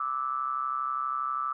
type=ring-modulated tone; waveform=triangle; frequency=66.2 Hz; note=C2; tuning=21 cents sharp; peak=-23 dBFS; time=0-1.53 s; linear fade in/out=5 ms; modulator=1240 Hz; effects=none